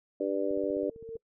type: harmonic tone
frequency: 98.3 Hz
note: G2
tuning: 5 cents sharp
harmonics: 3 / 4 / 5 / 6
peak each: -33 / -33 / -33 / -33 dBFS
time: 0.2-0.9 s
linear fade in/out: 5 ms
type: click train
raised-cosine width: 3 ms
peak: -38 dBFS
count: 11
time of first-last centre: 0.51-1.155 s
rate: 15.5 Hz
type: tone with exponential growth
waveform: sine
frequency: 453.8 Hz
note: A#4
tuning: 47 cents flat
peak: -34 dBFS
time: 0.52-1.17 s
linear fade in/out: 5 ms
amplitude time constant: 140 ms
effects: noise-tail reverb RT60 0.1 s tail -26 dB re dry